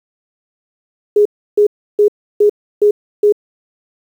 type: tone bursts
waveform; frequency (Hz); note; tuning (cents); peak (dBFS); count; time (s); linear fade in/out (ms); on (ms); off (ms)
sine; 415.3; G#4; 0; -6; 6; 1.16-3.324; 5; 94; 320
effects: 7-bit